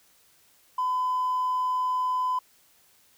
sine tone with hard clipping, 1010 Hz, B5, 39 cents sharp, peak -24 dBFS, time 0.78-2.39 s, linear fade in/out 5 ms, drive 1 dB, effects white hiss -61 dBFS RMS until 3.17 s

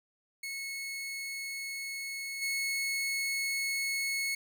sawtooth tone with level steps, 2192 Hz, C#7, 20 cents flat, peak -33 / -27 dBFS, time 0.43-4.35 s, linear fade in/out 5 ms, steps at 2.41 s, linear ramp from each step 20 ms, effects none

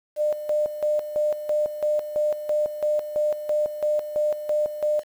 sine tone with tremolo, 601 Hz, D5, 40 cents sharp, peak -19 dBFS, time 0.16-5.04 s, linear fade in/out 50 ms, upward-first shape square, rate 3 Hz, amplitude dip 70%, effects 8-bit

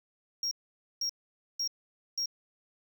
triangle tone bursts, 5588 Hz, F8, in tune, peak -28 dBFS, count 4, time 0.43-2.258 s, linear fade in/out 2 ms, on 82 ms, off 500 ms, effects none

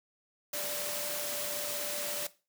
sine tone in noise, 587.3 Hz, D5, in tune, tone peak -40 dBFS, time 0.53-2.27 s, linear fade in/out 5 ms, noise white, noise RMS -36 dBFS, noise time 0.53-2.27 s, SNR -7 dB, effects noise-tail reverb RT60 0.3 s tail -17 dB re dry + high-pass 150 Hz 12 dB/octave

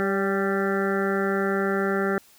harmonic tone with a mistuned harmonic, 196 Hz, G3, in tune, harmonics 1 / 2 / 3 / 4 / 6 / 7 / 8 / 9 / 10, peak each -27 / -25 / -32 / -34 / -40 / -30 / -36 / -33 / -40 dBFS, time 0-2.18 s, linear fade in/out 0 ms, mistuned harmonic 3, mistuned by -30 cents, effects white hiss -55 dBFS RMS until 2.38 s

